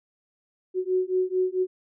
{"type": "beating tone pair", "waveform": "sine", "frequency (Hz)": [367.8, 372.3], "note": ["F#4", "F#4"], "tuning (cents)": [-10, 11], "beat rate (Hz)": 4.5, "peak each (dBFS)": -25, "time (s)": [0.74, 1.67], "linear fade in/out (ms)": 50, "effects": []}